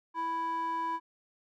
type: tone with band-pass filter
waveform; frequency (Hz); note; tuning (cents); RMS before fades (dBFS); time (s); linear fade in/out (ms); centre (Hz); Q
square; 330; E4; +2; -33; 0.14-1; 50; 1100; 8
effects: none